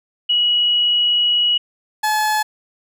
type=tone pair in turn; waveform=sine / 30% pulse; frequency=2916 / 856.5 Hz; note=F#7 / A5; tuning=-26 / -47 cents; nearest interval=octave + major sixth; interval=2121 cents; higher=first; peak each=-13 dBFS; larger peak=neither; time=0.29-1.58 / 2.03-2.43 s; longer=first; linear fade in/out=10 ms; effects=none